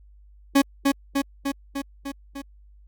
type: tone with echo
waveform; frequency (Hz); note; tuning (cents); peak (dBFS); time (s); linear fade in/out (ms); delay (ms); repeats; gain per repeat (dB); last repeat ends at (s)
40% pulse; 277.2; C#4; 0; -13; 0.55-0.62; 10; 300; 6; -3; 2.42
effects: added 50 Hz sine -48 dBFS peak until 2.87 s + Opus 48 kbps